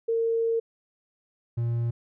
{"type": "tone pair in turn", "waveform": ["sine", "triangle"], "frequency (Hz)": [457, 117.6], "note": ["A#4", "A#2"], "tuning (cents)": [-34, 16], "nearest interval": "octave + major seventh", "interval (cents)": 2350, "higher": "first", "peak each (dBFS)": -22, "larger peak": "neither", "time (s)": [[0.08, 0.6], [1.57, 1.91]], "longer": "first", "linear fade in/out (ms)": 10, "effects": []}